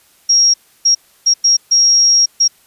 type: tone bursts at uneven times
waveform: sine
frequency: 5600 Hz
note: F8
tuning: 4 cents sharp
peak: -7 dBFS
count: 6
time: 0.29-0.54 / 0.85-0.95 / 1.26-1.34 / 1.44-1.57 / 1.71-2.26 / 2.4-2.48 s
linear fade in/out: 10 ms
effects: white hiss -51 dBFS RMS until 2.66 s + resampled to 32000 Hz